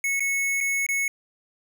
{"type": "tone with dropouts", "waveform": "square", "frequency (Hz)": 2200, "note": "C#7", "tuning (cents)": -14, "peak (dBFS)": -23, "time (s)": [0.04, 1.08], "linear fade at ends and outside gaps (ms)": 2, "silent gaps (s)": [[0.196, 0.204], [0.605, 0.609], [0.865, 0.888]], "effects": []}